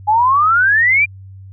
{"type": "exponential sweep", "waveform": "sine", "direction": "up", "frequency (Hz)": [824, 2420], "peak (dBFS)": -9, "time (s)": [0.07, 1.06], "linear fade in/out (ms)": 20, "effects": ["added 96 Hz sine -33 dBFS peak until 1.52 s"]}